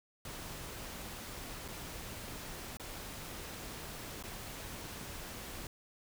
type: noise with dropouts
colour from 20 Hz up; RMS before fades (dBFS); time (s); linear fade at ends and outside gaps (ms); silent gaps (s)
pink; -45; 0.25-5.67; 2; 1.68-1.684 / 2.771-2.797 / 4.227-4.237
effects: none